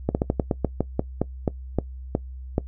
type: slowing click train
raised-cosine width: 2 ms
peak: -7 dBFS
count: 14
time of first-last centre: 0.09-2.581 s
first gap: 59 ms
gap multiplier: 1.18
effects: noise-tail reverb RT60 0.1 s tail -20 dB re dry + added 64 Hz sine -34 dBFS peak until 2.67 s